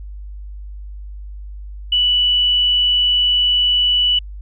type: tone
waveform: sine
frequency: 2960 Hz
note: F#7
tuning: in tune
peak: -12 dBFS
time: 1.92-4.19 s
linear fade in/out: 5 ms
effects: added 50 Hz sine -29 dBFS peak until 4.41 s